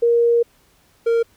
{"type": "tone pair in turn", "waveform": ["sine", "triangle"], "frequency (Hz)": [470, 463], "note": ["A#4", "A#4"], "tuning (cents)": [14, -12], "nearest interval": "unison", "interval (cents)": 26, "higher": "first", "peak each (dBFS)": -12, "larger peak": "neither", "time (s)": [[0.02, 0.43], [1.06, 1.23]], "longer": "first", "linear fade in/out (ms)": 10, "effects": ["pink hiss -57 dBFS RMS until 1.36 s"]}